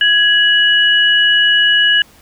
sine tone pair together, 1666.6 / 2927 Hz, G#6 / F#7, +6 / -19 cents, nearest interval minor seventh, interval 975 cents, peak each -11 / -11 dBFS, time 0.01-2.02 s, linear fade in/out 2 ms, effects pink hiss -46 dBFS RMS until 2.21 s

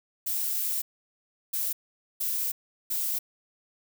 violet noise bursts at uneven times, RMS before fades -29 dBFS, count 4, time 0.26-0.82 / 1.53-1.73 / 2.2-2.52 / 2.9-3.19 s, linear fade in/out 10 ms, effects none

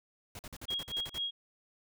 pink noise bursts, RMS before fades -45 dBFS, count 10, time 0.35-1.183 s, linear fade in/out 2 ms, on 41 ms, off 47 ms
sine tone with tremolo, 3282 Hz, G#7, 21 cents flat, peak -31 dBFS, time 0.68-1.31 s, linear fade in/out 10 ms, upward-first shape sine, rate 4.1 Hz, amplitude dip 95%
effects none

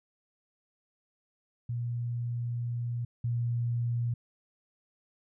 sine tone pair in turn, 119.5 / 118.91 Hz, A#2 / A#2, +43 / +35 cents, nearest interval unison, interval 8 cents, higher first, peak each -30 / -27 dBFS, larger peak second, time 1.69-3.05 / 3.24-4.14 s, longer first, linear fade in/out 5 ms, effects none

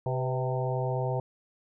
harmonic tone with a mistuned harmonic, 129.8 Hz, C3, 13 cents flat, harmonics 1 / 3 / 4 / 5 / 6 / 7, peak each -29 / -36 / -34 / -36 / -38 / -38 dBFS, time 0.06-1.2 s, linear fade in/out 2 ms, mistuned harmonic 4, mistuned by -53 cents, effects none

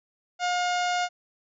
harmonic tone with a mistuned harmonic, 714 Hz, F5, 38 cents sharp, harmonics 1 / 2 / 3 / 4 / 5 / 6 / 7 / 8 / 9 / 10, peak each -25 / -31 / -35 / -37 / -39 / -41 / -42 / -43 / -44 / -45 dBFS, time 0.39-1.09 s, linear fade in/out 50 ms, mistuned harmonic 6, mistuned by +19 cents, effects none

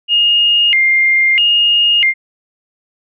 sine tone with vibrato, 2451 Hz, D#7, 27 cents flat, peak -8 dBFS, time 0.08-2.14 s, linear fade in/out 50 ms, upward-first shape square, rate 0.77 Hz, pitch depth 260 cents each way, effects none

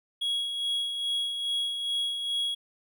triangle tone with tremolo, 3322 Hz, G#7, in tune, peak -24 dBFS, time 0.21-2.55 s, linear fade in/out 10 ms, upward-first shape sine, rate 2.4 Hz, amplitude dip 45%, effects none

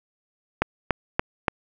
click train, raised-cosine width 0.5 ms, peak -4 dBFS, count 4, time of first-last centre 0.62-1.482 s, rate 3.48 Hz, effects none

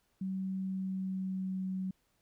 sine tone with pitch glide, 189.9 to 187.94 Hz, F#3 to F#3, +45 to +27 cents, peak -33 dBFS, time 0.21-1.91 s, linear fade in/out 5 ms, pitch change -18 cents, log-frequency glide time 0.62-1.67 s, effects pink hiss -75 dBFS RMS until 2.21 s

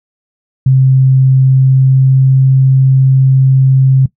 sine tone with pitch glide, 132 to 132.84 Hz, C3 to C3, +16 to +27 cents, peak -4 dBFS, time 0.66-4.06 s, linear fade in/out 5 ms, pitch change +11 cents, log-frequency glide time 1.37-2.42 s, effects noise-tail reverb RT60 0.1 s tail -18 dB re dry

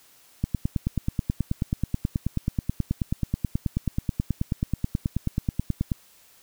click train, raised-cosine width 5 ms, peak -11 dBFS, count 52, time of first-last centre 0.44-5.918 s, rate 9.31 Hz, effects white hiss -56 dBFS RMS until 6.42 s

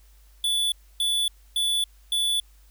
square tone bursts, 3459 Hz, A7, 30 cents flat, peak -22 dBFS, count 4, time 0.44-2.4 s, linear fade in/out 2 ms, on 280 ms, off 280 ms, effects added 50 Hz sine -51 dBFS peak until 2.7 s + white hiss -62 dBFS RMS until 2.7 s

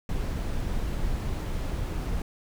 brown noise, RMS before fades -29 dBFS, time 0.09-2.22 s, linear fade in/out 2 ms, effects none

